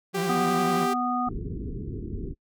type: tone with vibrato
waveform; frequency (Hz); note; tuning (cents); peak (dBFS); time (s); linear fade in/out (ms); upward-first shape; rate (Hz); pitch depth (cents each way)
40% pulse; 175.7; F3; +11; -27; 0.13-0.88; 50; sine; 11; 98
type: tone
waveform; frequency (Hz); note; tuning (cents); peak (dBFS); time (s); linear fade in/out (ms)
sawtooth; 393.1; G4; +5; -23; 0.14-0.94; 10
type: harmonic tone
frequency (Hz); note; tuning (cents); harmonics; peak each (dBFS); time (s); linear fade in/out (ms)
246.9; B3; 0; 1 / 3 / 5; -28 / -28 / -28; 0.29-1.29; 5
type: low-pass noise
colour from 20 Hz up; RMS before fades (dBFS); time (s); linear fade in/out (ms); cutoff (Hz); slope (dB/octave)
pink; -33; 1.26-2.35; 50; 430; 96
effects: noise-tail reverb RT60 0.1 s tail -26 dB re dry